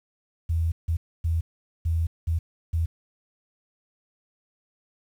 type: tone bursts at uneven times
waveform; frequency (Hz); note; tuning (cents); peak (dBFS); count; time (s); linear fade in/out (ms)
sine; 82.41; E2; 0; -21; 6; 0.49-0.72 / 0.88-0.97 / 1.24-1.41 / 1.85-2.07 / 2.27-2.39 / 2.73-2.86; 10
effects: 9-bit